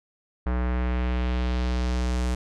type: tone with low-pass filter sweep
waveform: square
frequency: 61.74 Hz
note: B1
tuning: in tune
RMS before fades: -25 dBFS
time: 0.46-2.35 s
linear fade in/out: 5 ms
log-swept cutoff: 1500 to 8600 Hz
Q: 1.3
effects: none